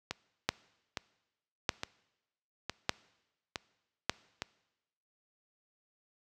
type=two click trains; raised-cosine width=0.2 ms; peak=-17 / -9 dBFS; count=6 / 4; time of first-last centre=0.11-4.42 / 0.49-4.096 s; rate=1.16 / 0.832 Hz; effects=noise-tail reverb RT60 1.0 s tail -22 dB re dry + high-pass 60 Hz 12 dB/octave